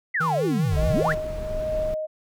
sine exponential two-way sweep, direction down then up, 2093 to 49 to 2093 Hz, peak -21 dBFS, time 0.14-1.13 s, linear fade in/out 10 ms, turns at 0.84 s
square tone with vibrato, 155.2 Hz, D#3, 4 cents flat, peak -27 dBFS, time 0.2-1.15 s, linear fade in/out 10 ms, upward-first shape triangle, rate 4.9 Hz, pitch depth 110 cents each way
brown noise, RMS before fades -32 dBFS, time 0.72-1.94 s, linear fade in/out 0 ms
sine tone with tremolo, 622.3 Hz, D#5, in tune, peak -22 dBFS, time 0.76-2.07 s, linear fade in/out 20 ms, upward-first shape triangle, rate 1.2 Hz, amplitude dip 70%
effects none

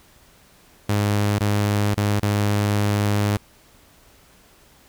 sawtooth tone with dropouts, 103.1 Hz, G#2, 12 cents flat, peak -14 dBFS, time 0.89-3.37 s, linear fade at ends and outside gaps 5 ms, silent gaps 1.388-1.406 / 1.944-1.974 / 2.197-2.227 s, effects pink hiss -53 dBFS RMS until 4.88 s

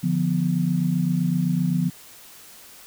sine chord, B diminished, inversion first, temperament equal, 146.83 / 174.61 / 246.9 Hz, D3 / F3 / B3, 0 / 0 / 0 cents, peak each -25 / -21 / -27 dBFS, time 0.03-1.9 s, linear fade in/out 10 ms, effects white hiss -46 dBFS RMS until 2.86 s

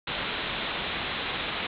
white low-pass noise, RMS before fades -32 dBFS, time 0.07-1.67 s, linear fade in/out 5 ms, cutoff 3900 Hz, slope 96 dB/octave, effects none

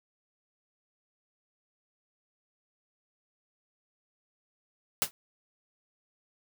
white noise with exponential decay, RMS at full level -22 dBFS, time 5.02-5.11 s, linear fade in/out 0 ms, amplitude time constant 19 ms, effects none

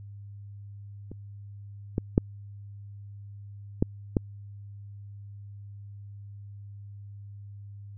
clicks, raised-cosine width 3 ms, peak -26 / -13 / -6 / -9 / -9 dBFS, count 5, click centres 1.116 / 1.981 / 2.179 / 3.825 / 4.168 s, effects added 101 Hz sine -41 dBFS peak until 7.97 s

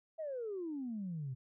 sine exponential sweep, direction down, 659.3 to 123.47 Hz, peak -37 dBFS, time 0.18-1.35 s, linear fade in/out 20 ms, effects tanh soft clip ceiling -33 dBFS

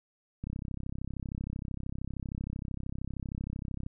click train, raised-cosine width 5 ms, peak -24 dBFS, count 114, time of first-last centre 0.44-3.864 s, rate 33 Hz, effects none

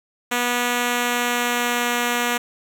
5% pulse tone with pitch glide, 243.4 to 241.2 Hz, B3 to B3, -25 to -41 cents, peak -8 dBFS, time 0.31-2.38 s, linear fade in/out 10 ms, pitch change -16 cents, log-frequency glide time 0.65-1.92 s, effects none

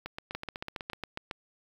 two click trains, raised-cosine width 0.3 ms, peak -21 / -19 dBFS, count 8 / 8, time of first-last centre 0.06-0.933 / 0.35-1.312 s, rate 8.02 / 7.28 Hz, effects 8-bit

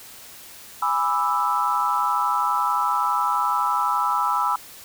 sine chord, E dominant seventh, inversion first, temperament just, 824.1 / 988.9 / 1186.7 / 1318.5 Hz, G#5 / B5 / D6 / E6, -14 / +2 / +18 / 0 cents, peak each -27 / -23 / -28 / -23 dBFS, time 0.82-4.56 s, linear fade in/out 5 ms, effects white hiss -43 dBFS RMS until 4.84 s

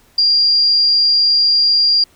sine tone with amplitude modulation, 4776 Hz, D8, 28 cents sharp, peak -8 dBFS, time 0.18-2.04 s, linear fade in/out 5 ms, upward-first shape sine, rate 223 Hz, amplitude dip 30%, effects pink hiss -52 dBFS RMS until 2.15 s

